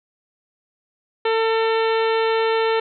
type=harmonic tone with a mistuned harmonic; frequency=448.7 Hz; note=A4; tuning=34 cents sharp; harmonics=1 / 2 / 3 / 4 / 5 / 6 / 7 / 8 / 9; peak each=-18 / -24 / -28 / -30 / -32 / -34 / -35 / -36 / -37 dBFS; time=1.25-2.8 s; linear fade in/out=5 ms; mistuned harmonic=7; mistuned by=-39 cents; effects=none